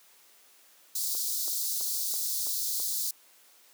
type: high-pass noise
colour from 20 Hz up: white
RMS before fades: -31 dBFS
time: 0.95-3.11 s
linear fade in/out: 5 ms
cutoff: 4000 Hz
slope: 48 dB/octave
type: click train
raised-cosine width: 1 ms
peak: -31 dBFS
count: 6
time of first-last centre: 1.15-2.8 s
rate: 3.03 Hz
effects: white hiss -59 dBFS RMS until 3.73 s + high-pass 300 Hz 12 dB/octave